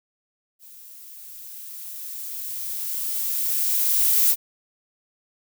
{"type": "noise with level ramp", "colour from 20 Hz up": "violet", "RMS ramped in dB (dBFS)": [-46, -17], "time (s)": [0.59, 4.36], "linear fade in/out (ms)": 50, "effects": []}